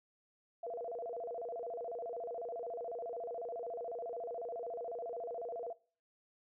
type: tone with vibrato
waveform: sine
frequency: 570 Hz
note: C#5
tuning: 48 cents sharp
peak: -39 dBFS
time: 0.63-5.73 s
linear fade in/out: 5 ms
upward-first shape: square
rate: 14 Hz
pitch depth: 300 cents each way
effects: noise-tail reverb RT60 0.4 s tail -21 dB re dry